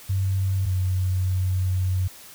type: tone pair in turn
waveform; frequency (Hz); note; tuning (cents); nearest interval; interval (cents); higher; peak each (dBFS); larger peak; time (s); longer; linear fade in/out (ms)
sine; 96 / 92.66; G2 / F#2; -36 / +3; minor second; 61; first; -20; neither; 0.09-0.66 / 0.66-2.08; second; 10
effects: white hiss -45 dBFS RMS until 2.34 s